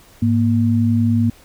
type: tone pair together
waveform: sine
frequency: 104.7 / 234.8 Hz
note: G#2 / A#3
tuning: +15 / +13 cents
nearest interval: octave + major second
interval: 1398 cents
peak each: -16 / -15 dBFS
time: 0.22-1.3 s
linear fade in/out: 5 ms
effects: pink hiss -48 dBFS RMS until 1.44 s